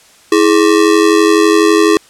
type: ring-modulated tone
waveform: square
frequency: 372.2 Hz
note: F#4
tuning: 10 cents sharp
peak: -4 dBFS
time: 0.32-1.97 s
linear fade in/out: 0 ms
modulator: 46 Hz
effects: white hiss -44 dBFS RMS until 2.09 s + low-pass 9000 Hz 12 dB/octave